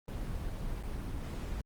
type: noise with dropouts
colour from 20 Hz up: brown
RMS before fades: -37 dBFS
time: 0.08-1.61 s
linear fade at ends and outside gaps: 2 ms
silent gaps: 0.828-0.834 s
effects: Opus 24 kbps